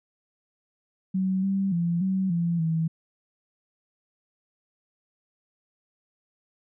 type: tone with pitch steps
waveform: sine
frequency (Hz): 188.6 / 194.6 / 170.9 / 189.8 / 170.2 / 162.1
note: F#3 / G3 / F3 / F#3 / F3 / E3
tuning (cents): +33 / -12 / -37 / +44 / -44 / -29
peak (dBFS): -22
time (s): 1.14-2.88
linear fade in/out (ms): 10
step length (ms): 290
effects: none